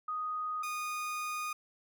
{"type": "tone pair in turn", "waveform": ["sine", "30% pulse"], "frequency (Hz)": [1244.5, 1231.6], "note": ["D#6", "D#6"], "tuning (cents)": [0, -18], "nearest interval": "unison", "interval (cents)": 18, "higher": "first", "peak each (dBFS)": [-33, -32], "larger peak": "second", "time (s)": [[0.08, 0.63], [0.63, 1.53]], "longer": "second", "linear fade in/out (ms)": 5, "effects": []}